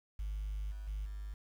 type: tone with level steps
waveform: sine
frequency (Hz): 51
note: G#1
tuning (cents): -31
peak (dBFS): -34 / -40 / -34 / -39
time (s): 0.19-1.34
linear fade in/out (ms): 5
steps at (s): 0.71 / 0.87 / 1.05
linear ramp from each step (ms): 10
effects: tanh soft clip ceiling -33 dBFS + 10-bit